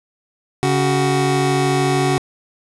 25% pulse tone pair together, 139.98 / 373.4 Hz, C#3 / F#4, +17 / +16 cents, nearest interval octave + perfect fourth, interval 1699 cents, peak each -14 dBFS, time 0.63-2.18 s, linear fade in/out 0 ms, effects resampled to 24000 Hz + 7-bit

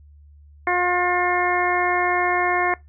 harmonic tone, 356.9 Hz, F4, 38 cents sharp, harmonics 1 / 2 / 3 / 4 / 5 / 6, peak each -25 / -23 / -24 / -30 / -25 / -25 dBFS, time 0.67-2.74 s, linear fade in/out 2 ms, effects noise-tail reverb RT60 0.2 s tail -23 dB re dry + added 73 Hz sine -45 dBFS peak until 2.88 s

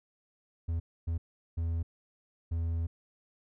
triangle tone bursts at uneven times, 83.1 Hz, E2, 15 cents sharp, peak -27 dBFS, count 4, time 0.68-0.8 / 1.07-1.18 / 1.57-1.83 / 2.51-2.87 s, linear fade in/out 10 ms, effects none

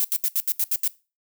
violet noise bursts, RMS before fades -22 dBFS, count 8, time 0-0.877 s, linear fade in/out 0 ms, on 44 ms, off 75 ms, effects noise-tail reverb RT60 0.3 s tail -20 dB re dry

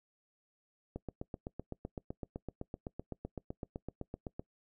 click train, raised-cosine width 2 ms, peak -26 dBFS, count 28, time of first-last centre 0.96-4.395 s, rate 7.86 Hz, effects noise-tail reverb RT60 0.1 s tail -23 dB re dry

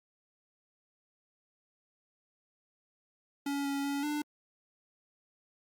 square tone with pitch steps, 281.8 / 279.3 / 281.7 / 296.8 Hz, C#4 / C#4 / C#4 / D4, +29 / +13 / +28 / +18 cents, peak -32 dBFS, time 3.46-4.22 s, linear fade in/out 5 ms, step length 190 ms, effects Opus 48 kbps

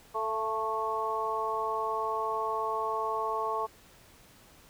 harmonic tone with a mistuned harmonic, 220 Hz, A3, in tune, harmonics 2 / 3 / 4 / 5, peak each -35 / -37 / -34 / -32 dBFS, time 0.14-3.67 s, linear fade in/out 20 ms, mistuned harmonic 3, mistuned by +27 cents, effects pink hiss -57 dBFS RMS until 4.69 s

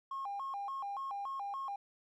triangle tone with vibrato, 932.3 Hz, A#5, in tune, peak -34 dBFS, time 0.11-1.76 s, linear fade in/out 5 ms, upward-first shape square, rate 3.5 Hz, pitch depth 260 cents each way, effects tanh soft clip ceiling -34 dBFS

